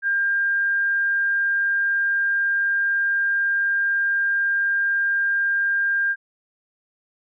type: tone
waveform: sine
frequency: 1601 Hz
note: G6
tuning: 36 cents sharp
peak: -18 dBFS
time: 0.02-6.16 s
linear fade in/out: 50 ms
effects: none